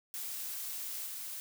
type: noise with level steps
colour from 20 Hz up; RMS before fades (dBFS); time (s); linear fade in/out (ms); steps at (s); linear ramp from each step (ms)
blue; -40 / -42; 0.14-1.4; 0; 1.06; 2
effects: none